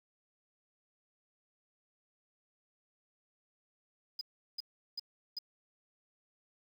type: tone bursts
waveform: triangle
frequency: 4978 Hz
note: D#8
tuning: in tune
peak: -33 dBFS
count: 4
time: 4.19-5.388 s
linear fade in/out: 5 ms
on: 22 ms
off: 370 ms
effects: tanh soft clip ceiling -33 dBFS + 10-bit